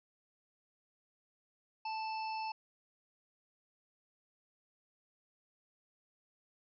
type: harmonic tone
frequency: 880 Hz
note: A5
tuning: in tune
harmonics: 1 / 3 / 5 / 6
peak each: -37 / -46 / -52 / -51 dBFS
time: 1.85-2.52 s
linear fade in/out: 5 ms
effects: none